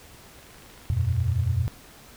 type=click train; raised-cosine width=0.3 ms; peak=-34 dBFS; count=29; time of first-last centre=0.39-1.475 s; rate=25.8 Hz
type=chord; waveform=sine; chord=E suspended second; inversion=none; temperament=equal with one note detuned; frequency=82.41 / 92.5 / 120.51 Hz; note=E2 / F#2 / B2; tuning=0 / 0 / -42 cents; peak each=-27 / -25 / -25 dBFS; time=0.9-1.68 s; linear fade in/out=0 ms
effects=pink hiss -49 dBFS RMS until 2.16 s